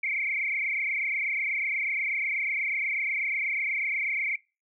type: tone with frequency modulation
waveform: sine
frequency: 2217 Hz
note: C#7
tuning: in tune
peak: -26 dBFS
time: 0.03-4.36 s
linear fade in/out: 5 ms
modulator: 28.2 Hz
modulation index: 4.5
effects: noise-tail reverb RT60 0.3 s tail -23 dB re dry